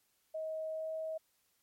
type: tone with pitch glide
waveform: sine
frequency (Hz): 633 to 637.4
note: D#5 to D#5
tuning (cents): +30 to +42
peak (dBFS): -36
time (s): 0.34-1.18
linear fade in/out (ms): 10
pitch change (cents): +12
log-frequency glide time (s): 0.7-0.92
effects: white hiss -75 dBFS RMS until 1.62 s + MP3 64 kbps